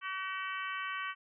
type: harmonic tone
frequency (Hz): 380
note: F#4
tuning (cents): +46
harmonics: 3 / 4 / 5 / 6 / 7 / 8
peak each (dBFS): -39 / -41 / -43 / -45 / -46 / -47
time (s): 0.01-1.15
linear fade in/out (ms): 50
effects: none